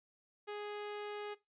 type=tone; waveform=sawtooth; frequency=415.3 Hz; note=G#4; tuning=in tune; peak=-37 dBFS; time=0.47-1.35 s; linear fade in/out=20 ms; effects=noise-tail reverb RT60 0.2 s tail -18 dB re dry + resampled to 8000 Hz